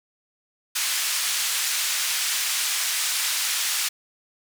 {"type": "band-pass noise", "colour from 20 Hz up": "white", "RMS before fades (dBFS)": -25, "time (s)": [0.75, 3.89], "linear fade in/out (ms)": 10, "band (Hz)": [1500, 9100], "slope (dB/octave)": 12, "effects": []}